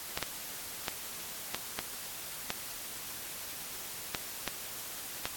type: clicks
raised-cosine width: 0.2 ms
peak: -14 dBFS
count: 9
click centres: 0.175 / 0.227 / 0.882 / 1.546 / 1.79 / 2.504 / 4.148 / 4.477 / 5.255 s
effects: white hiss -42 dBFS RMS until 5.36 s + AAC 64 kbps